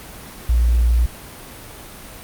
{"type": "tone with quantisation", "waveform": "sine", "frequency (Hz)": 59, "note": "A#1", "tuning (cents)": 22, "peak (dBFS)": -12, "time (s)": [0.49, 1.06], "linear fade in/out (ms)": 5, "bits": 7, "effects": ["pink hiss -37 dBFS RMS until 2.23 s", "Opus 32 kbps"]}